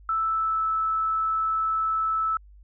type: tone with pitch glide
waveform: sine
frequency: 1318.5 to 1310.1 Hz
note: E6 to E6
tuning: 0 to -11 cents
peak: -22 dBFS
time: 0.09-2.37 s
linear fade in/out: 2 ms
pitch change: -11 cents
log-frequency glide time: 0.25-0.64 s
effects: added 50 Hz sine -47 dBFS peak until 2.63 s